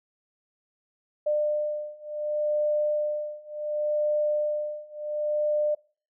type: beating tone pair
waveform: sine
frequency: 599 / 599.69 Hz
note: D5 / D5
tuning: +34 / +36 cents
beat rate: 0.69 Hz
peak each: -28 / -27 dBFS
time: 1.26-5.75 s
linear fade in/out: 10 ms
effects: noise-tail reverb RT60 0.4 s tail -22 dB re dry